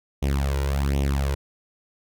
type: tone with flanger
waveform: sawtooth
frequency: 69.3 Hz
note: C#2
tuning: in tune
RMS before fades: -23 dBFS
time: 0.22-1.35 s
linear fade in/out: 10 ms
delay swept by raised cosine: 0.32 to 2.12 ms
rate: 1.3 Hz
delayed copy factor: +0.8
effects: none